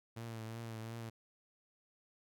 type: tone with vibrato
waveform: sawtooth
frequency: 113.5 Hz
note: A#2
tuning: 46 cents flat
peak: -39 dBFS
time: 0.16-1.1 s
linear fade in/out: 10 ms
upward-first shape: triangle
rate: 2.8 Hz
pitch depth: 49 cents each way
effects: none